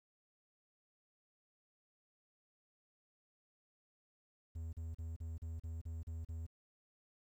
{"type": "tone bursts", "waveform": "triangle", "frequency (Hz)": 81.5, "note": "E2", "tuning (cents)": -19, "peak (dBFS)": -39, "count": 9, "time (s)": [4.55, 6.466], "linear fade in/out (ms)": 10, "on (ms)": 180, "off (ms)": 37, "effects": ["12-bit"]}